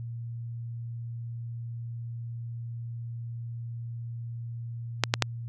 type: clicks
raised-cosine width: 0.2 ms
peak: -3 dBFS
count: 3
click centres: 5.037 / 5.139 / 5.223 s
effects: added 117 Hz sine -34 dBFS peak until 5.48 s + AAC 64 kbps